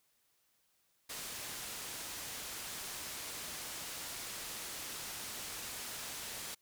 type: low-pass noise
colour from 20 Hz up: white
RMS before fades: -44 dBFS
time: 1.09-6.55 s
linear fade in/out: 10 ms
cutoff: 11000 Hz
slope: 12 dB/octave
effects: white hiss -75 dBFS RMS until 6.61 s